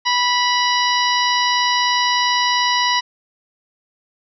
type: harmonic tone with a mistuned harmonic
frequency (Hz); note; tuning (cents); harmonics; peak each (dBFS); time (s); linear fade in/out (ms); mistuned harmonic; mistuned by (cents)
983; B5; -8; 1 / 2 / 3 / 4 / 5 / 6; -18 / -21 / -23 / -24 / -25 / -26; 0.05-3.01; 20; 6; -91
effects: none